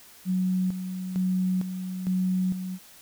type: tone with tremolo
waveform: sine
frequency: 185 Hz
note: F#3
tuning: in tune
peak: -22 dBFS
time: 0.25-2.79 s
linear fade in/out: 50 ms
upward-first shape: square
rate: 1.1 Hz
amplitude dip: 60%
effects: white hiss -51 dBFS RMS until 3.01 s